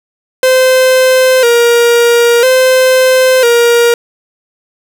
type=tone with vibrato; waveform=45% pulse; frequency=493.9 Hz; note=B4; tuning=in tune; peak=-5 dBFS; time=0.43-3.94 s; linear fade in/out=2 ms; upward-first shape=square; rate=0.5 Hz; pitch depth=77 cents each way; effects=none